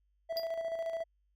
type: tone with tremolo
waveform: triangle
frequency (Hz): 659.3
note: E5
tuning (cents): 0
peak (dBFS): -30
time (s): 0.29-1.04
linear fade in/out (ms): 20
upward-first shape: square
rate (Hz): 14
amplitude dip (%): 45
type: tone with exponential decay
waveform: square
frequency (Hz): 4822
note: D8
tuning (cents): +45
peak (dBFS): -32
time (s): 0.37-0.5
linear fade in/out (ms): 0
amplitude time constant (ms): 27
effects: added 50 Hz sine -70 dBFS peak until 1.35 s